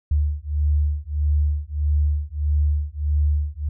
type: beating tone pair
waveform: sine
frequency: 73.3 / 74.9 Hz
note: D2 / D2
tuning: -3 / +35 cents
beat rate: 1.6 Hz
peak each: -21 dBFS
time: 0.11-3.69 s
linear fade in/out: 5 ms
effects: none